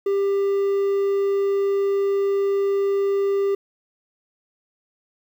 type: tone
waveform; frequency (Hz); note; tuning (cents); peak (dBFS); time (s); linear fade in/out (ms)
triangle; 396.6; G4; +20; -16; 0.06-3.55; 5
effects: 9-bit